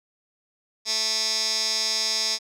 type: tone with band-pass filter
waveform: 15% pulse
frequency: 220 Hz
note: A3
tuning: in tune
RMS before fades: -25 dBFS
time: 0.85-2.39 s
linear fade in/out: 50 ms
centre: 5300 Hz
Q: 4.7
effects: none